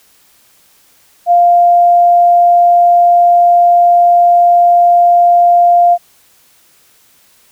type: tone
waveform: sine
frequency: 698.5 Hz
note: F5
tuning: in tune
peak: -4 dBFS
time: 1.26-5.98 s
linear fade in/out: 50 ms
effects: white hiss -49 dBFS RMS until 7.51 s